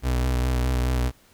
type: tone with vibrato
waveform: 35% pulse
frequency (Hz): 62.6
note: B1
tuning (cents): +24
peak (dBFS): -19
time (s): 0.02-1.12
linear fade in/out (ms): 50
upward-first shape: sine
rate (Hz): 4.8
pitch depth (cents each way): 36
effects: pink hiss -57 dBFS RMS until 1.33 s